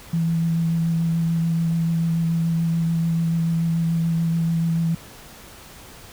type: tone with vibrato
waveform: sine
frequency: 165.5 Hz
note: E3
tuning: 7 cents sharp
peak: -18 dBFS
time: 0.13-4.95 s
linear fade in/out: 5 ms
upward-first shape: sine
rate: 6.9 Hz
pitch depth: 14 cents each way
effects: pink hiss -43 dBFS RMS until 6.12 s